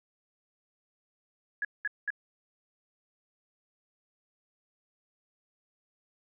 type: tone bursts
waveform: sine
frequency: 1678 Hz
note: G#6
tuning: 17 cents sharp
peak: -28 dBFS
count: 3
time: 1.62-2.104 s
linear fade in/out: 2 ms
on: 28 ms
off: 200 ms
effects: none